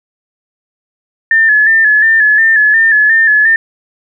sine tone with vibrato, 1754 Hz, A6, 6 cents flat, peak -5 dBFS, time 1.31-3.56 s, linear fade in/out 2 ms, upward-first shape square, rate 2.8 Hz, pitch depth 45 cents each way, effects none

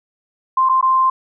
sine tone with dropouts, 1046.5 Hz, C6, in tune, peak -11 dBFS, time 0.57-1.1 s, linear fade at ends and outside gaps 5 ms, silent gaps 0.69-0.694 / 0.812-0.826 s, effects none

